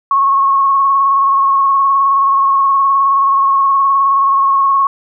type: tone with vibrato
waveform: sine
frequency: 1096 Hz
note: C#6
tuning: 20 cents flat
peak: -8 dBFS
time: 0.11-4.87 s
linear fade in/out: 2 ms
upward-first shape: sine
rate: 19 Hz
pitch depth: 30 cents each way
effects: none